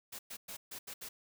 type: noise bursts at uneven times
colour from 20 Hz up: white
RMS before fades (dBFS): -45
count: 6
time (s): 0.12-0.19 / 0.3-0.37 / 0.48-0.57 / 0.71-0.79 / 0.87-0.94 / 1.01-1.09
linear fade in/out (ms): 10
effects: none